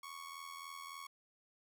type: tone with amplitude modulation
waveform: sawtooth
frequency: 1108.7 Hz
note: C#6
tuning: in tune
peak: -40 dBFS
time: 0.03-1.07 s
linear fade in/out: 5 ms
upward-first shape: sine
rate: 83.5 Hz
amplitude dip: 65%
effects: none